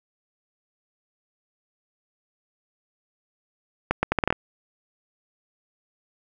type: accelerating click train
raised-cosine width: 0.5 ms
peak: -5 dBFS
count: 8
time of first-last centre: 3.91-4.326 s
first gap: 120 ms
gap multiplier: 0.75
effects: none